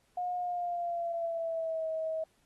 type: tone with pitch glide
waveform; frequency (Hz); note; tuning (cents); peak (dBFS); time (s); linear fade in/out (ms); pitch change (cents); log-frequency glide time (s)
sine; 718 to 639.7; F5 to D#5; +48 to +48; -31; 0.17-2.24; 5; -200; 0.37-1.88
effects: pink hiss -71 dBFS RMS until 2.45 s + AAC 32 kbps